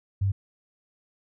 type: tone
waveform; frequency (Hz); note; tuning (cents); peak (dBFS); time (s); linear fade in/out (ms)
sine; 98; G2; 0; -21; 0.21-0.32; 10
effects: none